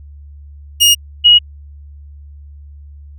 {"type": "tone pair in turn", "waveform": ["sawtooth", "sine"], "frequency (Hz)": [2859, 2897], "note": ["F7", "F#7"], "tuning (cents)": [40, -37], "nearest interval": "unison", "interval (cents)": 23, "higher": "second", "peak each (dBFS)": -3, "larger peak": "neither", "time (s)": [[0.8, 0.95], [1.24, 1.39]], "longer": "neither", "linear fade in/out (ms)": 20, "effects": ["added 72 Hz sine -33 dBFS peak until 3.18 s"]}